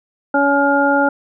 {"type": "harmonic tone", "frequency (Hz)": 281.9, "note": "C#4", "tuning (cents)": 29, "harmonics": [1, 2, 3, 5], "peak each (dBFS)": [-17, -17, -17, -17], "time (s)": [0.34, 1.09], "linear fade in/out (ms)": 5, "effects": []}